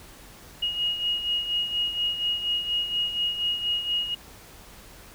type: beating tone pair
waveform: sine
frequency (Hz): 2878 / 2882.2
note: F#7 / F#7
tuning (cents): -49 / -46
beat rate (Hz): 4.2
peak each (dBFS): -25 / -32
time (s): 0.62-4.15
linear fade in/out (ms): 10
effects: added 44 Hz sine -54 dBFS peak until 5.14 s + pink hiss -48 dBFS RMS until 5.14 s